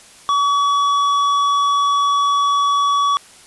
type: tone with hard clipping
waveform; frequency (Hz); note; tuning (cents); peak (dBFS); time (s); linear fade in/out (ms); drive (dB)
sine; 1136; C#6; +42; -15; 0.29-3.17; 0; 8
effects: white hiss -44 dBFS RMS until 3.46 s + resampled to 24000 Hz

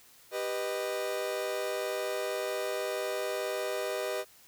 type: chord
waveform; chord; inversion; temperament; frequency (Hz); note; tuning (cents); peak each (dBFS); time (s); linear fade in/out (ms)
40% pulse; G augmented; none; equal with one note detuned; 392 / 493.9 / 618.3; G4 / B4 / D#5; 0 / 0 / -11; -36 / -35 / -34; 0.31-4.25; 50
effects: white hiss -58 dBFS RMS until 4.47 s

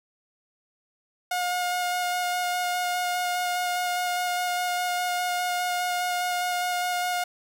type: tone with vibrato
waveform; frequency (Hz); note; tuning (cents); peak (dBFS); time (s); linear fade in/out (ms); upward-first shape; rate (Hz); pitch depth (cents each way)
sawtooth; 717; F5; +45; -21; 1.31-7.24; 5; square; 4.9; 9
effects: none

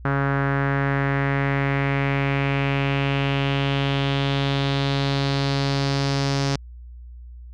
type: tone with low-pass filter sweep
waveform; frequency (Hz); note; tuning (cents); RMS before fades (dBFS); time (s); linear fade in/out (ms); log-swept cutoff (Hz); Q
sawtooth; 138.59; C#3; 0; -22; 0.05-6.56; 2; 1500 to 5400; 3.2
effects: added 60 Hz sine -37 dBFS peak until 7.53 s

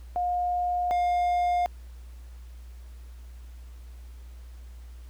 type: tone pair in turn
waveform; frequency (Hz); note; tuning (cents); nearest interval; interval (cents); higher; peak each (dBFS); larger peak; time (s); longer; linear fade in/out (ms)
sine / triangle; 713 / 708.9; F5 / F5; +36 / +26; unison; 10; first; -24 / -20; second; 0.16-0.91 / 0.91-1.66; neither; 0
effects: added 60 Hz sine -41 dBFS peak until 5.09 s + pink hiss -60 dBFS RMS until 5.09 s

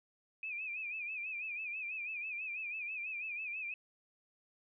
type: tone with vibrato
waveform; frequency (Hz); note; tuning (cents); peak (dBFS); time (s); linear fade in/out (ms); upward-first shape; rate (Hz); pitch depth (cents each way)
sine; 2489; D#7; 0; -38; 0.43-3.74; 2; sine; 6.1; 98
effects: none

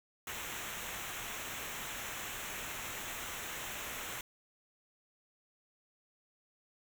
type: noise with comb filter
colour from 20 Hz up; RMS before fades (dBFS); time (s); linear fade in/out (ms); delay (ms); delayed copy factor
pink; -42; 0.27-4.21; 2; 0.21; -0.7
effects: none

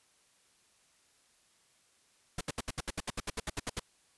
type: noise bursts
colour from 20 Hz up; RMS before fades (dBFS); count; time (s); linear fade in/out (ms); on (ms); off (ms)
pink; -35; 15; 2.38-3.796; 5; 30; 69
effects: white hiss -68 dBFS RMS until 4.17 s + resampled to 24000 Hz

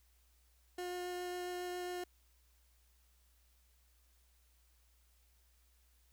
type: tone with vibrato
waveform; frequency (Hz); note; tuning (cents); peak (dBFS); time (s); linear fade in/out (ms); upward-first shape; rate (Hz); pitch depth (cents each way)
30% pulse; 358; F4; +43; -37; 0.78-2.04; 5; triangle; 7.3; 8
effects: added 60 Hz sine -68 dBFS peak until 6.12 s + white hiss -74 dBFS RMS until 6.12 s

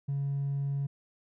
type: tone with hard clipping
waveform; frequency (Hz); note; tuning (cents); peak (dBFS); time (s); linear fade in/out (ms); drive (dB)
sine; 139.9; C#3; +16; -29; 0.08-0.87; 10; 1
effects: none

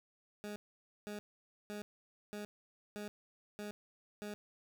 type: tone bursts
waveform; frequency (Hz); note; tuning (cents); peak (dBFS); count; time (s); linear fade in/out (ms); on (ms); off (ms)
20% pulse; 207.7; G#3; 0; -37; 7; 0.44-4.34; 0; 120; 510
effects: none

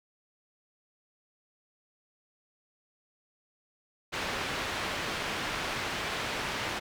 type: low-pass noise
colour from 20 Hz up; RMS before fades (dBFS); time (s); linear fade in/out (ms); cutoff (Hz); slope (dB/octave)
white; -34; 4.12-6.8; 20; 2700; 12
effects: none

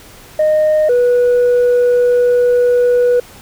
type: tone pair in turn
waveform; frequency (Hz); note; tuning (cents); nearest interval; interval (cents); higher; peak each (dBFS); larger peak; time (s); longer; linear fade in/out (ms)
sine; 616 / 488.9; D#5 / B4; -17 / -18; major third; 401; first; -7 / -6; second; 0.39-0.89 / 0.89-3.2; second; 5
effects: tanh soft clip ceiling -7 dBFS + pink hiss -39 dBFS RMS until 3.41 s

